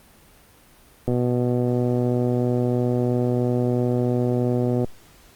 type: click train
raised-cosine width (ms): 2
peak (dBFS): -10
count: 464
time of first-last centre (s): 1.08-4.844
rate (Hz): 123
effects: pink hiss -52 dBFS RMS until 5.35 s + Opus 32 kbps